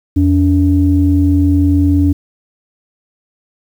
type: tone pair together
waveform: sine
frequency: 85 / 285.6 Hz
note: F2 / D4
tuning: -46 / -48 cents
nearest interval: octave + major sixth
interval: 2098 cents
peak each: -10 dBFS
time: 0.16-2.13 s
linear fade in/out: 10 ms
effects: tanh soft clip ceiling 0 dBFS + 7-bit